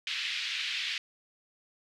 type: band-pass noise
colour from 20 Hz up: white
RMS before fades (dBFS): -34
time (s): 0.07-0.98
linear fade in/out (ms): 2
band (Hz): 2000 to 3800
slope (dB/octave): 24
effects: none